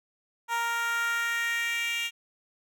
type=tone with high-pass filter sweep; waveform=10% pulse; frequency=466.2 Hz; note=A#4; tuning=in tune; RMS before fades=-29 dBFS; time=0.48-2.11 s; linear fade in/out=50 ms; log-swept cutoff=960 to 2700 Hz; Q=3.3; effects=none